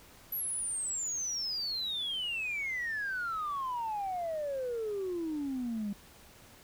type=exponential sweep; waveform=sine; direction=down; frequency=11980 to 197.8 Hz; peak=-31 dBFS; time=0.32-5.93 s; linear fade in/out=5 ms; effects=tanh soft clip ceiling -29 dBFS + pink hiss -56 dBFS RMS until 6.63 s